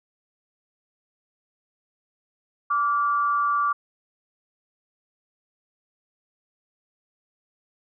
sine tone pair together, 1161 / 1405 Hz, D6 / F6, -20 / +10 cents, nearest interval minor third, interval 330 cents, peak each -20 / -29 dBFS, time 2.7-3.73 s, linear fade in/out 10 ms, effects none

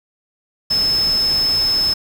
sine tone in noise, 5210 Hz, E8, 21 cents flat, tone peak -14 dBFS, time 0.7-1.94 s, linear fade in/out 10 ms, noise pink, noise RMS -29 dBFS, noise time 0.7-1.94 s, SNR +12 dB, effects none

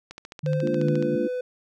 click train, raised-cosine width 0.2 ms, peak -22 dBFS, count 14, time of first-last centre 0.11-1.025 s, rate 14.2 Hz
sine tone with tremolo, 150.4 Hz, D3, 42 cents sharp, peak -21 dBFS, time 0.43-1.16 s, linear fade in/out 10 ms, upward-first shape triangle, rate 2.7 Hz, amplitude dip 80%
triangle tone with pitch glide, 518 to 500.9 Hz, C5 to B4, -17 to +24 cents, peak -24 dBFS, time 0.46-1.41 s, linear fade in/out 5 ms, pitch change -59 cents, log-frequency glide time 0.74-0.84 s
sine chord, Bb dominant seventh, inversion third, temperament equal, 207.7 / 233.1 / 293.7 / 349.2 Hz, Ab3 / Bb3 / D4 / F4, 0 / 0 / 0 / 0 cents, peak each -32 / -29 / -29 / -27 dBFS, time 0.62-1.28 s, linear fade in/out 10 ms
effects none

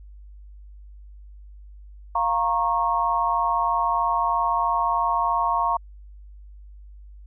sine chord, Bb minor, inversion second, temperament equal with one note detuned, 698.5 / 932.3 / 1095.4 Hz, F5 / Bb5 / Db6, 0 / 0 / -21 cents, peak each -26 / -23 / -23 dBFS, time 2.15-5.77 s, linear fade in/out 5 ms, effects added 50 Hz sine -41 dBFS peak until 7.26 s

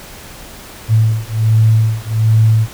sine beating tone pair, 110 / 111.3 Hz, A2 / A2, 0 / +20 cents, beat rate 1.3 Hz, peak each -12 dBFS, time 0.88-2.68 s, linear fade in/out 50 ms, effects pink hiss -34 dBFS RMS until 2.73 s

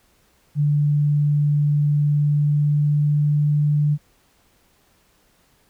sine tone with pitch glide, 146.83 to 147.94 Hz, D3 to D3, 0 to +13 cents, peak -15 dBFS, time 0.55-3.98 s, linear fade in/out 50 ms, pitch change +13 cents, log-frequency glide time 2.16-3.51 s, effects pink hiss -60 dBFS RMS until 5.69 s

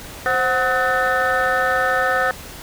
sine tone cluster, 523 / 743 / 1277 / 1497 / 1789 Hz, C5 / F#5 / D#6 / F#6 / A6, -1 / +7 / +45 / +20 / +28 cents, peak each -21 dBFS, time 0.26-2.31 s, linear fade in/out 0 ms, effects tanh soft clip ceiling -10 dBFS + pink hiss -36 dBFS RMS until 2.62 s

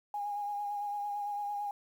sine tone with vibrato, 820 Hz, G#5, 22 cents flat, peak -33 dBFS, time 0.14-1.71 s, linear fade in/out 2 ms, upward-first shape sine, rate 8.9 Hz, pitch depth 23 cents each way, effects 10-bit

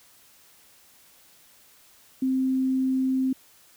sine tone, 261.7 Hz, C4, in tune, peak -21 dBFS, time 2.22-3.33 s, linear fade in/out 5 ms, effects white hiss -56 dBFS RMS until 3.76 s

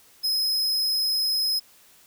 45% pulse tone, 5110 Hz, D#8, 45 cents sharp, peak -22 dBFS, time 0.23-1.6 s, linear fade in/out 20 ms, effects white hiss -55 dBFS RMS until 2.06 s

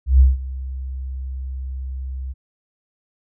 sine tone with ADSR envelope, 65.41 Hz, C2, in tune, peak -6 dBFS, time 0.06-2.34 s, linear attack 140 ms, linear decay 170 ms, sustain -19 dB, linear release 28 ms, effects none

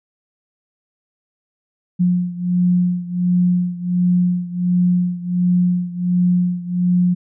sine beating tone pair, 178 / 179.4 Hz, F3 / F3, +33 / +47 cents, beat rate 1.4 Hz, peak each -16 / -19 dBFS, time 1.99-7.15 s, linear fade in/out 20 ms, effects none

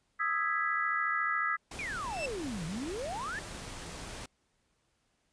sine chord, E major seventh, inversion third, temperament equal, 1244.5 / 1318.5 / 1661.2 / 1975.5 Hz, D#6 / E6 / G#6 / B6, 0 / 0 / 0 / 0 cents, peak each -34 dBFS, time 0.19-1.57 s, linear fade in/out 20 ms
pink noise, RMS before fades -43 dBFS, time 1.71-4.26 s, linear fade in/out 5 ms
sine exponential two-way sweep, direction down then up, 2508 to 152 to 1834 Hz, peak -35 dBFS, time 1.79-3.39 s, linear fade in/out 0 ms, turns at 2.65 s
40% pulse tone with exponential growth, 2661 Hz, E7, 16 cents sharp, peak -30 dBFS, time 1.98-2.26 s, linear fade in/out 5 ms, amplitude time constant 59 ms
effects pink hiss -75 dBFS RMS until 5.32 s + resampled to 22050 Hz

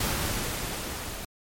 pink noise with level ramp, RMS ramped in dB -27 to -37 dBFS, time 0-1.25 s, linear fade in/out 5 ms, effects MP3 64 kbps

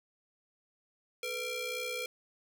sawtooth ring-modulated tone, 932.3 Hz, A#5, in tune, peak -28 dBFS, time 1.23-2.06 s, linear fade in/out 2 ms, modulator 1430 Hz, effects none

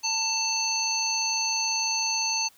harmonic tone, 887 Hz, A5, 14 cents sharp, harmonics 1 / 3 / 5 / 7, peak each -32 / -32 / -28 / -28 dBFS, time 0.03-2.49 s, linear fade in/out 20 ms, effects white hiss -58 dBFS RMS until 2.57 s

